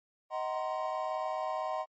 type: chord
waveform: triangle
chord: C half-diminished seventh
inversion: first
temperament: just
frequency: 627.9 / 753.5 / 941.9 / 1046.5 Hz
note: Eb5 / Gb5 / Bb5 / C6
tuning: +16 / +31 / +18 / 0 cents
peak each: -34 / -35 / -39 / -36 dBFS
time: 0.3-1.86 s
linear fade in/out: 50 ms
effects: MP3 32 kbps